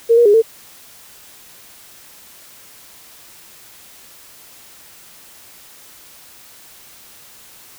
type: tone with pitch steps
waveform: sine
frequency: 462 / 475 / 411 / 449.8 Hz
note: A#4 / A#4 / G#4 / A4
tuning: -16 / +33 / -18 / +38 cents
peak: -7 dBFS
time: 0.09-0.422 s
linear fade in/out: 20 ms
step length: 83 ms
effects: white hiss -43 dBFS RMS until 7.78 s